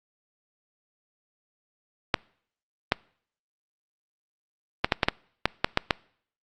clicks, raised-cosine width 0.3 ms, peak -3 dBFS, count 10, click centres 2.142 / 2.921 / 4.845 / 4.922 / 5.032 / 5.085 / 5.456 / 5.645 / 5.774 / 5.908 s, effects noise-tail reverb RT60 0.6 s tail -25 dB re dry + Opus 48 kbps

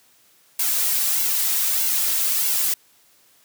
blue noise with flanger, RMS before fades -21 dBFS, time 0.59-2.74 s, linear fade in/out 5 ms, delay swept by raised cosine 1.6 to 3.5 ms, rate 1.6 Hz, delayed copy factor -0.75, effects white hiss -57 dBFS RMS until 3.44 s + high-pass 100 Hz 12 dB/octave

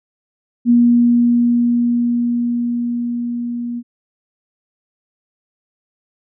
sine tone with level ramp, 239 Hz, A#3, 43 cents sharp, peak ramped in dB -7 to -21 dBFS, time 0.65-3.83 s, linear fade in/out 50 ms, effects none

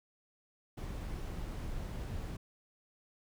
brown noise, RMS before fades -40 dBFS, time 0.77-2.37 s, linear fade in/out 10 ms, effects none

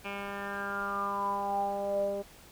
10% pulse tone with low-pass filter sweep, 200 Hz, G3, 35 cents sharp, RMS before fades -33 dBFS, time 0.04-2.23 s, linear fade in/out 20 ms, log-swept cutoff 2400 to 510 Hz, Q 8.3, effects pink hiss -54 dBFS RMS until 2.51 s

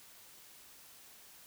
silence, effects white hiss -57 dBFS RMS until 1.46 s

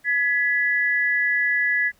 sine tone pair together, 1685.9 / 1975.5 Hz, G#6 / B6, +26 / 0 cents, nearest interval minor third, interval 274 cents, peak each -21 / -21 dBFS, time 0.04-1.92 s, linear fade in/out 50 ms, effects pink hiss -60 dBFS RMS until 1.99 s

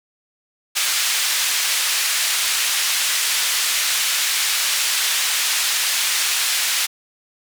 pink band-pass noise, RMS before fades -20 dBFS, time 0.75-6.87 s, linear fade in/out 20 ms, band 2200 to 12000 Hz, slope 12 dB/octave, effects none

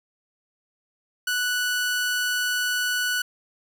sawtooth tone, 1480 Hz, F#6, in tune, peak -19 dBFS, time 1.27-3.22 s, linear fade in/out 5 ms, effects none

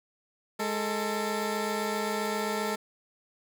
15% pulse tone pair together, 209.4 / 446.4 Hz, G#3 / A4, +15 / +25 cents, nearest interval octave + minor second, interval 1310 cents, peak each -25 dBFS, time 0.59-2.76 s, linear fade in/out 10 ms, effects none

